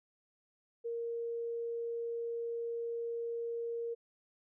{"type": "tone", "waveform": "sine", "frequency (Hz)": 466.2, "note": "A#4", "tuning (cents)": 0, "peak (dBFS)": -35, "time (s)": [0.84, 3.95], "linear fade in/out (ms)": 20, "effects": []}